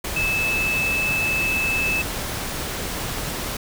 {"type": "tone in noise", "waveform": "sine", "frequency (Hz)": 2615, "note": "E7", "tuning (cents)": -15, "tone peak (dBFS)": -20, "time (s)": [0.16, 2.02], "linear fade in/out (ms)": 5, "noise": "pink", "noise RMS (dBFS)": -28, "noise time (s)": [0.04, 3.57], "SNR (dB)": 5, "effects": []}